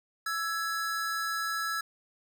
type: tone pair together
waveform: square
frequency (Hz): 1328.7 / 1674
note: E6 / G#6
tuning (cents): +13 / +13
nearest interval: major third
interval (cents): 400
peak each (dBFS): -33 / -34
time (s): 0.26-1.81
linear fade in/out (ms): 5
effects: none